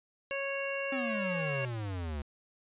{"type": "harmonic tone", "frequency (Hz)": 552, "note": "C#5", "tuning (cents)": -7, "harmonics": [1, 2, 3, 4, 5], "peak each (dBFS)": [-35, -44, -41, -42, -38], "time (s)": [0.31, 1.65], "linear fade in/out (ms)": 0}
{"type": "exponential sweep", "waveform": "square", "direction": "down", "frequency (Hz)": [270.5, 69.9], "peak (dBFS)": -35, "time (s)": [0.92, 2.22], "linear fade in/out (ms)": 5}
{"effects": ["resampled to 8000 Hz"]}